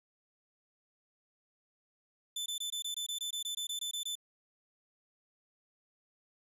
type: tone bursts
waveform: sawtooth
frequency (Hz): 3520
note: A7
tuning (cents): 0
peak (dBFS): -32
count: 15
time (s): 2.36-4.154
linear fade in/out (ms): 5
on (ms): 100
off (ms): 21
effects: resampled to 32000 Hz